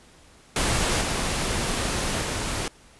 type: noise with level steps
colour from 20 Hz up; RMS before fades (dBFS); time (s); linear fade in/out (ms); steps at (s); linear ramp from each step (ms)
pink; -23 / -26 / -28; 0.56-2.68; 2; 1.01 / 2.21; 2
effects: pink hiss -53 dBFS RMS until 2.99 s + resampled to 24000 Hz